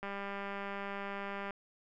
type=click train; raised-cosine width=0.5 ms; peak=-26 dBFS; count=295; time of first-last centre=0.03-1.507 s; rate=199 Hz; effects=none